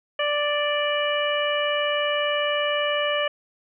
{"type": "harmonic tone", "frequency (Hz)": 587.3, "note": "D5", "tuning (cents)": 0, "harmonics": [1, 2, 3, 4, 5], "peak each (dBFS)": [-24, -29, -29, -31, -28], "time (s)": [0.19, 3.28], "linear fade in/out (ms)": 5, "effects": []}